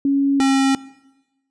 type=tone pair in turn; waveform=sine / square; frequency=277.7 / 270.1 Hz; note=C#4 / C#4; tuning=+3 / -45 cents; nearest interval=unison; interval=48 cents; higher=first; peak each=-14 dBFS; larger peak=neither; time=0.05-0.4 / 0.4-0.75 s; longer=neither; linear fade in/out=2 ms; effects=noise-tail reverb RT60 1.0 s tail -20 dB re dry + resampled to 22050 Hz